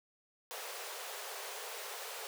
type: high-pass noise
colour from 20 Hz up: pink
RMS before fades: -44 dBFS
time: 0.51-2.27 s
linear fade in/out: 0 ms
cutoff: 400 Hz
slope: 96 dB/octave
effects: none